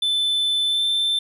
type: tone with pitch glide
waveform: triangle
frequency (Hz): 3520 to 3551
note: A7 to A7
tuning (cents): 0 to +15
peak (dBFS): -17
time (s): 0.02-1.19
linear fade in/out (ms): 5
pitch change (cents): +15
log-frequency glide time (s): 0.67-0.84
effects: none